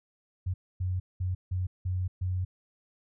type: tone bursts at uneven times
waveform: sine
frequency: 91.7 Hz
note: F#2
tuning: 15 cents flat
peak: -27 dBFS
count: 6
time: 0.46-0.54 / 0.8-1 / 1.2-1.35 / 1.51-1.67 / 1.85-2.08 / 2.21-2.45 s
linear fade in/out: 10 ms
effects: none